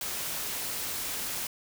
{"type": "noise", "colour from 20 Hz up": "white", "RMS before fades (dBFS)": -34, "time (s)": [0.01, 1.47], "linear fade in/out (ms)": 2, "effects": []}